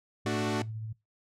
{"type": "tone with tremolo", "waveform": "sine", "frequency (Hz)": 110, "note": "A2", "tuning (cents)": 0, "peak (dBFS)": -34, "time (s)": [0.25, 0.93], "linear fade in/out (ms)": 10, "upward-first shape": "sine", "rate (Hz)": 14, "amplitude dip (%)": 25}
{"type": "chord", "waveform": "sawtooth", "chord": "D major", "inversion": "second", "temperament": "equal", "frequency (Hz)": [220, 293.7, 370], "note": ["A3", "D4", "F#4"], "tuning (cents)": [0, 0, 0], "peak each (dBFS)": -29, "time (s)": [0.26, 0.62], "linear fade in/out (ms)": 2}
{"effects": ["noise-tail reverb RT60 0.2 s tail -20 dB re dry", "low-pass 8000 Hz 12 dB/octave"]}